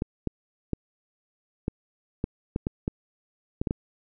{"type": "clicks", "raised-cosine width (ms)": 3, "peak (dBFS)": -13, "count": 11, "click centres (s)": [0.021, 0.273, 0.733, 1.681, 2.241, 2.561, 2.669, 2.879, 3.615, 3.672, 3.709], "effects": []}